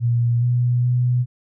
sine tone with pitch steps, 118.8 / 122.3 / 123.7 Hz, A#2 / B2 / B2, +33 / -16 / +3 cents, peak -15 dBFS, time 0-1.26 s, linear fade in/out 50 ms, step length 420 ms, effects none

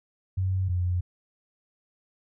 sine tone pair in turn, 94 / 89.39 Hz, F#2 / F2, +28 / +41 cents, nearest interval minor second, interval 87 cents, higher first, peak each -23 dBFS, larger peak neither, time 0.37-0.69 / 0.69-1.01 s, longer neither, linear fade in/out 10 ms, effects none

